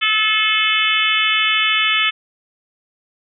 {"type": "harmonic tone", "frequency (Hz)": 433.4, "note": "A4", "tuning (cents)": -26, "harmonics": [3, 4, 5, 6, 7, 8], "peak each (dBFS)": [-22, -24, -20, -20, -19, -23], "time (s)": [0.01, 2.11], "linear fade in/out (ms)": 20, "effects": []}